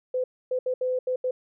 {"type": "tone bursts at uneven times", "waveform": "sine", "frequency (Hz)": 508, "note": "B4", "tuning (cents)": 49, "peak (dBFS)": -23, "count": 6, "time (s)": [[0.14, 0.24], [0.51, 0.59], [0.66, 0.74], [0.81, 0.99], [1.07, 1.16], [1.24, 1.31]], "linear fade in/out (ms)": 5, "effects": []}